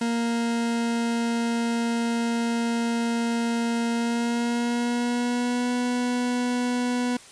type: tone with pitch glide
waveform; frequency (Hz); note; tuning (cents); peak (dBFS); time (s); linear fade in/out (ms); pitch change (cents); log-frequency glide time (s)
40% pulse; 233.1 to 245.8; A#3 to B3; 0 to -8; -22; 0.01-7.17; 5; +92; 3.92-5.72
effects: white hiss -47 dBFS RMS until 7.31 s + resampled to 22050 Hz